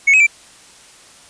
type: tone with pitch steps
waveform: triangle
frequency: 2207 / 2546 / 2341 Hz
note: C#7 / D#7 / D7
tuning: -8 / +39 / -6 cents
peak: -6 dBFS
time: 0.07-0.268 s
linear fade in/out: 10 ms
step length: 66 ms
effects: white hiss -44 dBFS RMS until 1.29 s + resampled to 22050 Hz